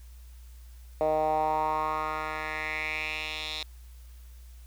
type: tone with band-pass filter sweep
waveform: 10% pulse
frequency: 155.2 Hz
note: D#3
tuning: 4 cents flat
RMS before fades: -30 dBFS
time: 1.01-3.63 s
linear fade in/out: 0 ms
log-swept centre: 610 to 3800 Hz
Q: 3.8
effects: added 60 Hz sine -45 dBFS peak until 4.66 s + white hiss -61 dBFS RMS until 4.66 s